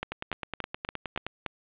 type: two click trains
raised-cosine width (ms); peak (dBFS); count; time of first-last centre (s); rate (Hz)
0.3; -16 / -14; 12 / 6; 0.12-1.266 / 0.03-1.463; 9.6 / 3.49
effects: resampled to 8000 Hz + 8-bit